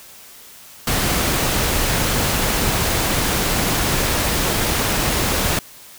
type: noise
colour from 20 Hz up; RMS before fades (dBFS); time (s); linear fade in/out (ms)
pink; -19; 0.87-5.59; 2
effects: white hiss -42 dBFS RMS until 5.98 s